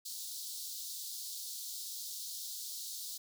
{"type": "high-pass noise", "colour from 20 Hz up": "pink", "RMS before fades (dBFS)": -43, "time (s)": [0.05, 3.18], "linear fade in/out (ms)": 10, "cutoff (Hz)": 3800, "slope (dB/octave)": 48, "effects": []}